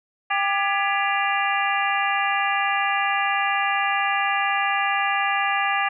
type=harmonic tone with a mistuned harmonic; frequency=397.3 Hz; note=G4; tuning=23 cents sharp; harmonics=2 / 3 / 4 / 5 / 6 / 7; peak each=-24 / -26 / -27 / -28 / -29 / -29 dBFS; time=0.3-5.89 s; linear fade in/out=10 ms; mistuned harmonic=4; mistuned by=+97 cents; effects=none